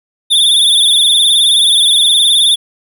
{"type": "tone with vibrato", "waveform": "square", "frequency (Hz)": 3520, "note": "A7", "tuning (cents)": 0, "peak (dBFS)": -7, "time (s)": [0.3, 2.56], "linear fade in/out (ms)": 20, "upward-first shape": "triangle", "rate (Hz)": 19, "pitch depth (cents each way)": 94, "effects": []}